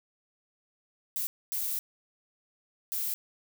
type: noise bursts at uneven times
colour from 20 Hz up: violet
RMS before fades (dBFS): -32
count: 3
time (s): 1.16-1.27 / 1.52-1.79 / 2.92-3.14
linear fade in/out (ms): 0
effects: none